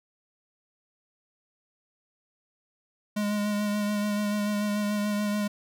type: tone with vibrato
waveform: square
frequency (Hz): 207.4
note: G#3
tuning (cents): -2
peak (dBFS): -26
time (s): 3.16-5.48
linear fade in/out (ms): 10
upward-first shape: sine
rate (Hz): 6.9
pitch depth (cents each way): 21
effects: none